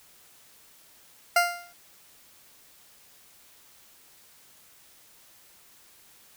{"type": "tone with exponential decay", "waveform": "20% pulse", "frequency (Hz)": 698.5, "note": "F5", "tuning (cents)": 0, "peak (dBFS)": -11, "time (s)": [1.36, 1.73], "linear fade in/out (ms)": 5, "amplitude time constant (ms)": 79, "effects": ["white hiss -56 dBFS RMS until 6.36 s"]}